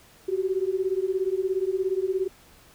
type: beating tone pair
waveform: sine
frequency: 370 / 387 Hz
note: F#4 / G4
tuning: 0 / -22 cents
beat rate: 17 Hz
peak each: -26 dBFS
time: 0.28-2.28 s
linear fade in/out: 10 ms
effects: pink hiss -54 dBFS RMS until 2.74 s